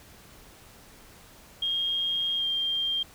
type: tone with pitch glide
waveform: sine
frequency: 3237 to 3191 Hz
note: G#7 to G7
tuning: -45 to +30 cents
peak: -25 dBFS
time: 1.62-3.03 s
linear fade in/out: 5 ms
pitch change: -25 cents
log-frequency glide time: 2.37-2.45 s
effects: pink hiss -52 dBFS RMS until 3.14 s